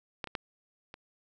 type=clicks; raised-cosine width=0.3 ms; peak=-18 / -26 / -16 / -28 dBFS; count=4; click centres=0.242 / 0.273 / 0.352 / 0.941 s; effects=none